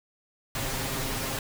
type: noise with comb filter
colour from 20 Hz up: pink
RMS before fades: -31 dBFS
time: 0.55-1.39 s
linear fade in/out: 2 ms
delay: 7.5 ms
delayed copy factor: +0.7
effects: none